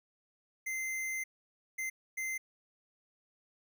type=tone bursts at uneven times; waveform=square; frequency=2076 Hz; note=C7; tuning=14 cents flat; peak=-35 dBFS; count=3; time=0.66-1.24 / 1.78-1.9 / 2.17-2.38 s; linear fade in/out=10 ms; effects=none